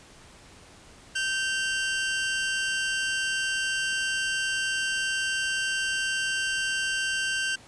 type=tone pair together; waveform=sawtooth; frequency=1555 / 2771 Hz; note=G6 / F7; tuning=-14 / -14 cents; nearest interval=minor seventh; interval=1000 cents; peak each=-23 / -29 dBFS; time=1.15-7.56 s; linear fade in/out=10 ms; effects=pink hiss -51 dBFS RMS until 7.67 s + resampled to 22050 Hz